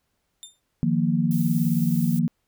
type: tone with exponential decay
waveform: 20% pulse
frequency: 3605 Hz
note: A7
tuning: 41 cents sharp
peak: -29 dBFS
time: 0.43-0.6 s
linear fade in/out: 0 ms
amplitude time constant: 35 ms
type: chord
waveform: sine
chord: Eb suspended second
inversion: none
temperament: equal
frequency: 155.56 / 174.61 / 233.1 Hz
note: Eb3 / F3 / Bb3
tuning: 0 / 0 / 0 cents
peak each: -24 / -23 / -23 dBFS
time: 0.83-2.28 s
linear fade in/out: 0 ms
type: noise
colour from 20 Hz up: violet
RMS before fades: -38 dBFS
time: 1.31-2.19 s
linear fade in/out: 0 ms
effects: pink hiss -74 dBFS RMS until 2.47 s